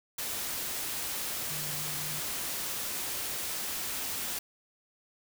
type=tone in noise; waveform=sine; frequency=150.8 Hz; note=D3; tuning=46 cents sharp; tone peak=-43 dBFS; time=1.5-2.2 s; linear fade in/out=5 ms; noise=white; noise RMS=-35 dBFS; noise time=0.18-4.39 s; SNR=-11 dB; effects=none